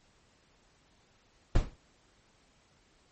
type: noise with exponential decay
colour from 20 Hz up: brown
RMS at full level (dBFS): -20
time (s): 1.55-1.77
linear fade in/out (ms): 5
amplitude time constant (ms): 46
effects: pink hiss -66 dBFS RMS until 3.11 s + MP3 32 kbps